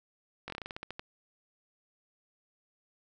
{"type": "slowing click train", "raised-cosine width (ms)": 0.3, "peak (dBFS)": -23, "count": 12, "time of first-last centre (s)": [0.48, 0.995], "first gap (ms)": 20, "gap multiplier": 1.16, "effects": []}